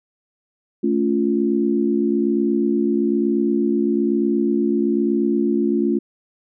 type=chord; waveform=sine; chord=A augmented; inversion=none; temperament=equal with one note detuned; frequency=220 / 281.1 / 349.2 Hz; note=A3 / C#4 / E#4; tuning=0 / +24 / 0 cents; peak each=-20 / -21 / -20 dBFS; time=0.83-5.99 s; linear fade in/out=10 ms; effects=none